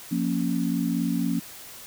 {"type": "chord", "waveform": "sine", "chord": "Bb minor", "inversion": "second", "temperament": "equal with one note detuned", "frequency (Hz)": [175.93, 233.1, 277.2], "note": ["F3", "Bb3", "Db4"], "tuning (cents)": [13, 0, 0], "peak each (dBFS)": -27, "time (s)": [0.11, 1.4], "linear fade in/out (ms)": 10, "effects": ["white hiss -43 dBFS RMS until 1.86 s"]}